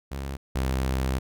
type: tone pair in turn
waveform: sawtooth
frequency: 68.1 / 65.52 Hz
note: C#2 / C2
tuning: -30 / +3 cents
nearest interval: minor second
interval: 67 cents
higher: first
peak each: -27 / -20 dBFS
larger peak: second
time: 0.11-0.37 / 0.55-1.19 s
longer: second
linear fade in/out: 10 ms
effects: none